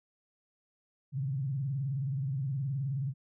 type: tone with vibrato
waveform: sine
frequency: 135.6 Hz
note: C#3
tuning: 38 cents flat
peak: -30 dBFS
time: 1.12-3.14 s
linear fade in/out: 50 ms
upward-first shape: sine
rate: 19 Hz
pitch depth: 150 cents each way
effects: none